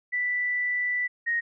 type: tone pair in turn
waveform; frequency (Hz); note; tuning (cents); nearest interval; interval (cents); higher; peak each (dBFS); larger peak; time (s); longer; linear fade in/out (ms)
sine; 1975.5 / 1869.3; B6 / A#6; 0 / +4; minor second; 96; first; -24 / -23; second; 0.12-1.08 / 1.26-1.41; first; 20
effects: none